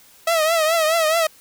sawtooth tone with vibrato, 645 Hz, E5, 38 cents flat, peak -12 dBFS, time 0.27-1.27 s, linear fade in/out 5 ms, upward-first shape triangle, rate 4.7 Hz, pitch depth 100 cents each way, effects white hiss -50 dBFS RMS until 1.4 s

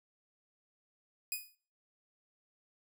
5% pulse tone with exponential decay, 2489 Hz, D#7, in tune, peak -22 dBFS, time 1.32-1.55 s, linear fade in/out 1 ms, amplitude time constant 49 ms, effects noise-tail reverb RT60 0.4 s tail -18 dB re dry

